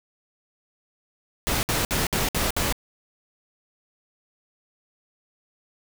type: noise bursts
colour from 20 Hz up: pink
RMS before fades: -24 dBFS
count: 6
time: 1.47-2.725 s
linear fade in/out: 0 ms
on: 160 ms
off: 59 ms
effects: none